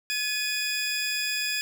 20% pulse tone pair together, 1703.3 / 2481 Hz, G#6 / D#7, +43 / -6 cents, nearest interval perfect fifth, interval 651 cents, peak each -26 / -23 dBFS, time 0.1-1.61 s, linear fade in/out 0 ms, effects none

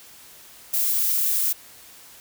violet noise, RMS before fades -22 dBFS, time 0.73-1.53 s, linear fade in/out 10 ms, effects white hiss -47 dBFS RMS until 2.2 s

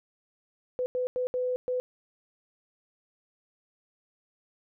sine tone bursts at uneven times, 502 Hz, B4, 28 cents sharp, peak -26 dBFS, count 5, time 0.79-0.86 / 0.95-1.07 / 1.16-1.27 / 1.34-1.56 / 1.68-1.8 s, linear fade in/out 0 ms, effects none

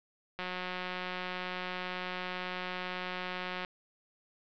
click train, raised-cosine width 0.3 ms, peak -21 dBFS, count 594, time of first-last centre 0.39-3.648 s, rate 182 Hz, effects low-pass 4000 Hz 12 dB/octave

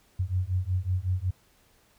sine beating tone pair, 89.4 / 94.8 Hz, F2 / F#2, +41 / +43 cents, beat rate 5.4 Hz, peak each -28 dBFS, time 0.19-1.31 s, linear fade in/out 10 ms, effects pink hiss -63 dBFS RMS until 1.98 s

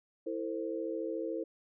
sine chord, A minor, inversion second, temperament equal with one note detuned, 329.6 / 449.5 / 523.3 Hz, E4 / A4 / C5, 0 / +37 / 0 cents, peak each -37 / -38 / -39 dBFS, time 0.26-1.44 s, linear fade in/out 10 ms, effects none

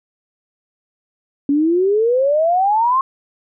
sine exponential sweep, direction up, 277.1 to 1087 Hz, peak -12 dBFS, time 1.49-3.01 s, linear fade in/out 2 ms, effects none

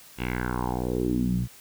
10% pulse tone with low-pass filter sweep, 61.6 Hz, B1, 4 cents flat, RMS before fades -27 dBFS, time 0.17-1.48 s, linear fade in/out 50 ms, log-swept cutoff 3000 to 130 Hz, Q 3.8, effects white hiss -50 dBFS RMS until 1.6 s

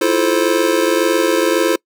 square chord, F major seventh, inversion third, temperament just, 327.4 / 349.2 / 436.5 / 523.8 Hz, E4 / F4 / A4 / C5, -12 / 0 / -14 / +2 cents, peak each -19 dBFS, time 0.01-1.76 s, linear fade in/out 5 ms, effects noise-tail reverb RT60 0.1 s tail -25 dB re dry

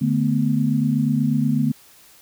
sine tone cluster, 148.1 / 220.9 / 249.1 Hz, D3 / A3 / B3, +15 / +7 / +15 cents, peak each -21 dBFS, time 0.01-1.72 s, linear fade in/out 10 ms, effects white hiss -50 dBFS RMS until 2.21 s

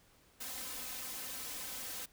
white noise with comb filter, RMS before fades -43 dBFS, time 0.4-2.06 s, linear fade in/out 10 ms, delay 3.9 ms, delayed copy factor +0.95, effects pink hiss -66 dBFS RMS until 2.12 s

